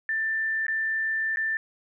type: tone with dropouts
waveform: sine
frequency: 1777 Hz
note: A6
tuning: 17 cents sharp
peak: -24 dBFS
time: 0.09-1.57 s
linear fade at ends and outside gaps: 1 ms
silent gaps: 0.667-0.682 / 1.36-1.371 s
effects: none